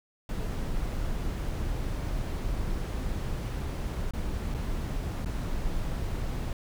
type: noise with dropouts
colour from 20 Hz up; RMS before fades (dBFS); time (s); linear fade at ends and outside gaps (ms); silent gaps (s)
brown; -31; 0.29-6.53; 2; 4.109-4.135 / 4.542-4.546 / 5.248-5.258
effects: none